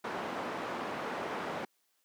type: low-pass noise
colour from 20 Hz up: white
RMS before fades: -37 dBFS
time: 0.04-1.65 s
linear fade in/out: 5 ms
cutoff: 1100 Hz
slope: 12 dB/octave
effects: white hiss -75 dBFS RMS until 2.04 s + high-pass 200 Hz 12 dB/octave